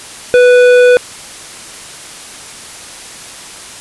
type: tone with hard clipping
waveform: sine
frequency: 493.9 Hz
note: B4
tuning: in tune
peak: -5 dBFS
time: 0.34-0.97 s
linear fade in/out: 0 ms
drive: 11 dB
effects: white hiss -30 dBFS RMS until 3.8 s + resampled to 24000 Hz